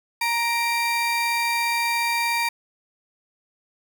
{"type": "tone pair together", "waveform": "35% pulse", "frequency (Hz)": [935, 2356], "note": ["A#5", "D7"], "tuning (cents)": [5, 5], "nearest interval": "octave + major third", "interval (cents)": 1600, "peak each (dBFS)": -22, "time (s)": [0.21, 2.49], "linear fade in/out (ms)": 5, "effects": []}